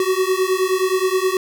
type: beating tone pair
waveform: square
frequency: 370.2 / 379.7 Hz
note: F#4 / F#4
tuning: +1 / +45 cents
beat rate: 9.5 Hz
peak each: -20 / -20 dBFS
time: 0-1.37 s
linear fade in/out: 2 ms
effects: none